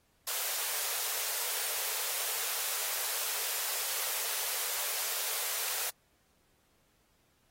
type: high-pass noise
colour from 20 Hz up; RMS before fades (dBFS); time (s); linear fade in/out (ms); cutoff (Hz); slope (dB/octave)
white; -34; 0.27-5.9; 5; 410; 96
effects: pink hiss -71 dBFS RMS until 7.5 s + AAC 48 kbps